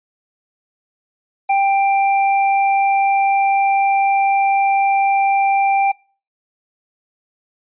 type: tone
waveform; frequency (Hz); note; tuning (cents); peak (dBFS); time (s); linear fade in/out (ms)
square; 788; G5; +9; -13; 1.49-5.92; 10
effects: noise-tail reverb RT60 0.4 s tail -25 dB re dry + resampled to 8000 Hz